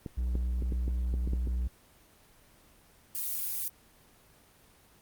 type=clicks; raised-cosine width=3 ms; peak=-24 dBFS; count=9; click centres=0.062 / 0.354 / 0.623 / 0.723 / 0.88 / 1.14 / 1.275 / 1.334 / 1.473 s
type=tone; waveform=triangle; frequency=61.2 Hz; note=B1; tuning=15 cents flat; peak=-26 dBFS; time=0.17-1.68 s; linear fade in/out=10 ms
type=noise; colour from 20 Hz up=violet; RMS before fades=-33 dBFS; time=3.15-3.68 s; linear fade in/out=0 ms
effects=pink hiss -60 dBFS RMS until 5.01 s + Opus 24 kbps